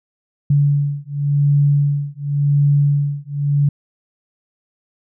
sine beating tone pair, 143 / 143.91 Hz, D3 / D3, -46 / -35 cents, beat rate 0.91 Hz, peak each -16 dBFS, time 0.5-3.69 s, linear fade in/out 5 ms, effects none

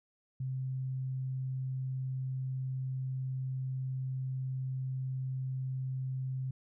sine tone, 130.81 Hz, C3, in tune, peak -33 dBFS, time 0.4-6.51 s, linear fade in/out 5 ms, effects none

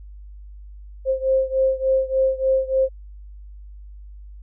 sine beating tone pair, 527 / 530.4 Hz, C5 / C5, +12 / +23 cents, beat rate 3.4 Hz, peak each -19 / -21 dBFS, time 1.05-2.89 s, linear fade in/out 50 ms, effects added 50 Hz sine -37 dBFS peak until 4.42 s

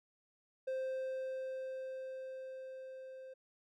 triangle tone with level ramp, 523.3 Hz, C5, in tune, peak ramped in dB -33 to -46 dBFS, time 0.67-3.34 s, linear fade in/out 10 ms, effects none

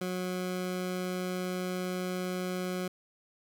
20% pulse tone, 182.5 Hz, F#3, 24 cents flat, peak -27 dBFS, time 0.01-2.88 s, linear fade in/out 5 ms, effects none

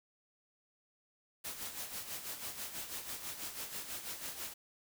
white noise with tremolo, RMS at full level -41 dBFS, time 1.44-4.54 s, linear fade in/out 10 ms, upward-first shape sine, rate 6.1 Hz, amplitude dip 60%, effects none

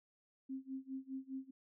sine tone with tremolo, 265.6 Hz, C4, 26 cents sharp, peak -39 dBFS, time 0.49-1.51 s, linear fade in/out 10 ms, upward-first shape sine, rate 4.9 Hz, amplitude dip 95%, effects none

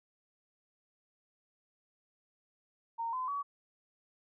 sine tone with pitch steps, 921 / 1021.9 / 1133.9 Hz, A#5 / C6 / C#6, -21 / -41 / +39 cents, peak -33 dBFS, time 2.98-3.43 s, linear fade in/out 20 ms, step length 150 ms, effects none

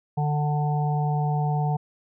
harmonic tone, 148.4 Hz, D3, 18 cents sharp, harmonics 1 / 3 / 5 / 6, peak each -22 / -36 / -29 / -34 dBFS, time 0.17-1.77 s, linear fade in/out 10 ms, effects none

